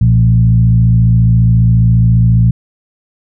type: tone with frequency modulation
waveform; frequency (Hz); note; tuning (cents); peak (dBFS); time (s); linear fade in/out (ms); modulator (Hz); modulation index
sine; 117.4; A#2; +13; -5; 0.01-2.51; 5; 54.6; 0.8
effects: none